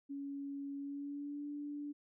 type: tone with pitch glide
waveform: sine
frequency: 280 to 291 Hz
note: C#4 to D4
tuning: +18 to -16 cents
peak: -40 dBFS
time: 0.09-1.93 s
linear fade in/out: 20 ms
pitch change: +66 cents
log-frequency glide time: 0.77-1.47 s
effects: none